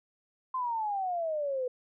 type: exponential sweep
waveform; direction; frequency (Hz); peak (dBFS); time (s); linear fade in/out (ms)
sine; down; 1046.5 to 493.9; -29; 0.54-1.68; 5
effects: none